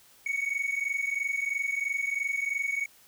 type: tone pair together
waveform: triangle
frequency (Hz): 2217 / 2240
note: C#7 / C#7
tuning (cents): 0 / +18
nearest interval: unison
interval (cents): 18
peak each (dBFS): -28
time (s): 0.26-2.86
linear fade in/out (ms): 5
effects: tanh soft clip ceiling -21 dBFS + white hiss -58 dBFS RMS until 3.07 s